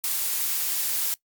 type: noise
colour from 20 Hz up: blue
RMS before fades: -26 dBFS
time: 0.04-1.14 s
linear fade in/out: 0 ms
effects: noise-tail reverb RT60 0.1 s tail -21 dB re dry + Opus 48 kbps

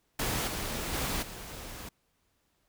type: noise with level steps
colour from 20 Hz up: pink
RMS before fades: -31 / -35 / -32 / -43 dBFS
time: 0.19-1.89 s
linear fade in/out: 5 ms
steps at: 0.47 / 0.93 / 1.22 s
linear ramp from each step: 10 ms
effects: pink hiss -74 dBFS RMS until 2.68 s

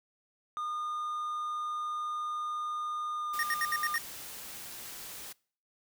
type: tone with pitch glide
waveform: triangle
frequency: 1219 to 1207.8 Hz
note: D#6 to D6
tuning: -36 to +48 cents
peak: -31 dBFS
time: 0.57-3.96 s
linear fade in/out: 0 ms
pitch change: -16 cents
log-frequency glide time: 3.16-3.37 s
type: noise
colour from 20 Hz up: white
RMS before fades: -44 dBFS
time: 3.33-5.33 s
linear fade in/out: 10 ms
type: tone bursts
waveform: square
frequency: 1851 Hz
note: A#6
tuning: 13 cents flat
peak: -29 dBFS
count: 6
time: 3.39-3.981 s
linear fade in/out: 2 ms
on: 41 ms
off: 69 ms
effects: noise-tail reverb RT60 0.5 s tail -25 dB re dry

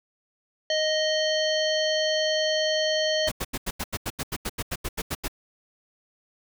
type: harmonic tone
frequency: 622.3 Hz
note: D#5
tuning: in tune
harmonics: 1 / 3 / 5 / 7 / 9 / 10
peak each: -24 / -31 / -29 / -30 / -41 / -40 dBFS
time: 0.7-3.29 s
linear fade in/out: 2 ms
type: noise bursts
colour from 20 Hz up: pink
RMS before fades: -29 dBFS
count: 16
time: 3.27-5.282 s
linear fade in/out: 10 ms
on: 47 ms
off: 84 ms
effects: none

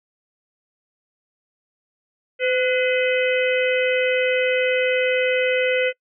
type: harmonic tone with a mistuned harmonic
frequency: 509 Hz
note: C5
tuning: 48 cents flat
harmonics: 1 / 3 / 4 / 5 / 6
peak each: -19 / -27 / -25 / -26 / -32 dBFS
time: 2.39-5.93 s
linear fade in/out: 50 ms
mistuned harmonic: 3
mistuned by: -53 cents
effects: noise-tail reverb RT60 0.1 s tail -23 dB re dry

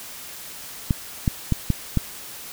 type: clicks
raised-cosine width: 5 ms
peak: -6 dBFS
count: 5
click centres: 0.908 / 1.278 / 1.523 / 1.703 / 1.973 s
effects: white hiss -38 dBFS RMS until 2.52 s

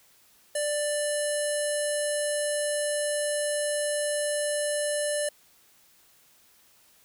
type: tone with low-pass filter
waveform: square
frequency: 590 Hz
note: D5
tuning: 8 cents sharp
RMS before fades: -28 dBFS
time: 0.55-5.29 s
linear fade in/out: 5 ms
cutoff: 10000 Hz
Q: 7.5
effects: white hiss -60 dBFS RMS until 7.04 s

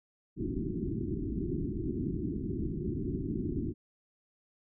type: low-pass noise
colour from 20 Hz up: white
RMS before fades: -34 dBFS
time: 0.36-3.74 s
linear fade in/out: 50 ms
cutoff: 380 Hz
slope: 96 dB/octave
effects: none

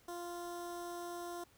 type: tone with notch filter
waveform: 15% pulse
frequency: 348 Hz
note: F4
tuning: 6 cents flat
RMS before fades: -44 dBFS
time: 0.08-1.44 s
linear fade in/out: 5 ms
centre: 2400 Hz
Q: 0.59
effects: pink hiss -67 dBFS RMS until 1.57 s

